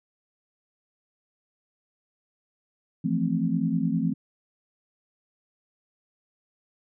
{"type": "chord", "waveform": "sine", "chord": "F major seventh", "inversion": "third", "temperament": "equal", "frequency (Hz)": [164.81, 174.61, 220, 261.6], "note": ["E3", "F3", "A3", "C4"], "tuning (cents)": [0, 0, 0, 0], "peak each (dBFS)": -28, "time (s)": [3.04, 4.14], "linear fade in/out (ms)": 10, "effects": []}